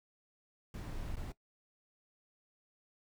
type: noise with dropouts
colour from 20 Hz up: brown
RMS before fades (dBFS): -41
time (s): 0.74-1.32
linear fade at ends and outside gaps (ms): 2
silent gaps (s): 1.157-1.168
effects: noise-tail reverb RT60 0.1 s tail -18 dB re dry